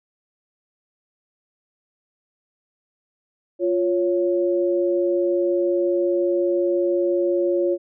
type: tone pair together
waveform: sine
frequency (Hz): 350 / 555.6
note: F4 / C#5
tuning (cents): +4 / +4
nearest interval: minor sixth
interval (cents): 800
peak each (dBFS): -19 / -22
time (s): 3.59-7.78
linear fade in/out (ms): 50
effects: none